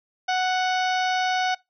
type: harmonic tone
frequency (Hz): 740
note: F#5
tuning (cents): 0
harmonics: 1 / 2 / 3 / 4 / 5 / 6 / 7 / 8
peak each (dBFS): -22 / -28 / -32 / -34 / -36 / -38 / -39 / -40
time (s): 0.28-1.55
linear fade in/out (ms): 10
effects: noise-tail reverb RT60 0.2 s tail -23 dB re dry